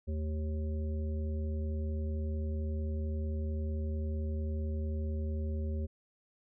harmonic tone with a mistuned harmonic, 77.78 Hz, D#2, in tune, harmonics 1 / 3 / 5 / 7, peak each -32 / -42 / -46 / -49 dBFS, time 0.07-5.87 s, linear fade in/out 20 ms, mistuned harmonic 3, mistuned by -85 cents, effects none

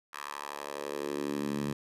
10% pulse tone with high-pass filter sweep, 72.1 Hz, D2, 31 cents flat, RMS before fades -36 dBFS, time 0.13-1.73 s, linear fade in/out 5 ms, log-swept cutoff 1300 to 160 Hz, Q 2.1, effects resampled to 32000 Hz

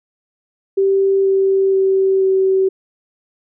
sine tone with pitch steps, 389.7 / 387 / 384.3 / 381.7 Hz, G4 / G4 / G4 / G4, -10 / -22 / -34 / -46 cents, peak -11 dBFS, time 0.77-2.69 s, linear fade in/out 10 ms, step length 480 ms, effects none

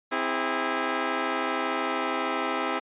10% pulse chord, C augmented, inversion none, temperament just, 261.6 / 327 / 408.8 Hz, C4 / E4 / G#4, 0 / -14 / -27 cents, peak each -22 dBFS, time 0.11-2.8 s, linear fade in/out 20 ms, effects resampled to 8000 Hz

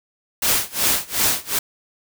white noise with tremolo, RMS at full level -17 dBFS, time 0.42-1.59 s, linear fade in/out 5 ms, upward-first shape sine, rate 2.7 Hz, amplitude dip 95%, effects none

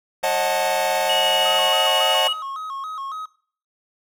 45% pulse chord, D# half-diminished seventh, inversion third, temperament equal with one note detuned, 542.3 / 622.3 / 740 / 880 Hz, C#5 / D#5 / F#5 / A5, -38 / 0 / 0 / 0 cents, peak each -24 dBFS, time 0.23-2.28 s, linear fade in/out 10 ms
click train, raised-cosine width 0.5 ms, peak -27 dBFS, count 272, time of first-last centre 0.23-1.687 s, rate 186 Hz
triangle tone with tremolo, 2906 Hz, F#7, 32 cents flat, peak -18 dBFS, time 1.09-2.33 s, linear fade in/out 5 ms, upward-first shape triangle, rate 13 Hz, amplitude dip 25%
triangle tone with vibrato, 1174.7 Hz, D6, in tune, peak -26 dBFS, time 1.45-3.26 s, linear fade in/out 10 ms, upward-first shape square, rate 3.6 Hz, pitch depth 130 cents each way
effects noise-tail reverb RT60 0.5 s tail -19 dB re dry

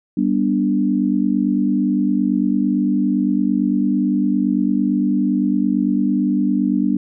sine chord, G major, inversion none, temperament equal with one note detuned, 196 / 244.4 / 293.7 Hz, G3 / B3 / D4, 0 / -18 / 0 cents, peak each -19 dBFS, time 0.17-6.97 s, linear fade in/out 5 ms, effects none

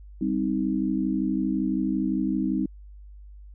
sine chord, C minor, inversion second, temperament just, 196.22 / 261.6 / 314 Hz, G3 / C4 / Eb4, +2 / 0 / +16 cents, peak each -27 dBFS, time 0.21-2.66 s, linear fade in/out 5 ms, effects added 50 Hz sine -42 dBFS peak until 3.54 s

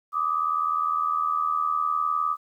sine tone pair together, 1174.7 / 1254.4 Hz, D6 / D#6, 0 / +14 cents, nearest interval minor second, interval 114 cents, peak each -25 dBFS, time 0.12-2.37 s, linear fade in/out 50 ms, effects 10-bit

